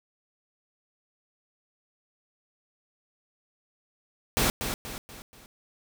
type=noise with echo; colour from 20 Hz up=pink; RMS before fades=-24 dBFS; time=4.37-4.5 s; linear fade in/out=0 ms; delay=240 ms; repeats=4; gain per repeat=-7 dB; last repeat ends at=5.46 s; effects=none